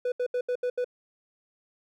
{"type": "tone bursts", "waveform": "triangle", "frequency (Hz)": 494.8, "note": "B4", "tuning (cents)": 3, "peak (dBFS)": -23, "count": 6, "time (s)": [0.05, 0.845], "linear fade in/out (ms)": 5, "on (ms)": 70, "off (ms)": 75, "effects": []}